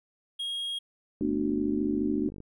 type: tone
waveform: triangle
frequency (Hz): 3270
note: G#7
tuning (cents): -28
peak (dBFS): -29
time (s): 0.39-0.79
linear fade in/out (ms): 10
type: chord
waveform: sine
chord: B minor seventh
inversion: third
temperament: just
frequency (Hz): 222.2 / 246.9 / 296.3 / 370.4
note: A3 / B3 / D4 / F#4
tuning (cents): +17 / 0 / +15 / +2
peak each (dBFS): -31 / -33 / -28 / -33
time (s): 1.21-2.29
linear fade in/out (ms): 2
type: click train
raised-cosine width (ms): 3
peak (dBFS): -31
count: 59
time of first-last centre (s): 1.21-2.403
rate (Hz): 48.6
effects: none